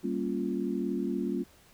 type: chord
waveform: sine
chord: G half-diminished seventh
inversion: none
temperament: equal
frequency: 196 / 233.1 / 277.2 / 349.2 Hz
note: G3 / Bb3 / Db4 / F4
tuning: 0 / 0 / 0 / 0 cents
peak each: -34 dBFS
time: 0.03-1.44 s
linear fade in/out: 20 ms
effects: pink hiss -59 dBFS RMS until 1.73 s